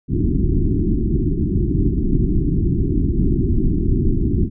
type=low-pass noise; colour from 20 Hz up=pink; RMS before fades=-17 dBFS; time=0.08-4.5 s; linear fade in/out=50 ms; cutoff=380 Hz; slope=96 dB/octave; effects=none